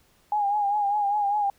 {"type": "tone with vibrato", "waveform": "sine", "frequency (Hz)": 820, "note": "G#5", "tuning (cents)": -22, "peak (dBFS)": -21, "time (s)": [0.32, 1.5], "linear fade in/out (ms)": 2, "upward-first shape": "triangle", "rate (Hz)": 5, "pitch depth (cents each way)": 64, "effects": ["pink hiss -62 dBFS RMS until 1.58 s"]}